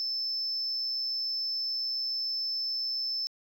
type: tone with amplitude modulation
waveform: sine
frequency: 5274 Hz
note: E8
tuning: in tune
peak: -27 dBFS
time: 0-3.27 s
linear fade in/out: 0 ms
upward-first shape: sine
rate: 127 Hz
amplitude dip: 25%
effects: tanh soft clip ceiling -25 dBFS